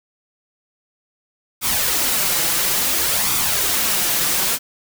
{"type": "noise with flanger", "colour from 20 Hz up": "white", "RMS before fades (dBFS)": -19, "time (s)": [1.61, 4.59], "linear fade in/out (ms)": 50, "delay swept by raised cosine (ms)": [0.84, 6.04], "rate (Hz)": 0.58, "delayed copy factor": 0.5, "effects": []}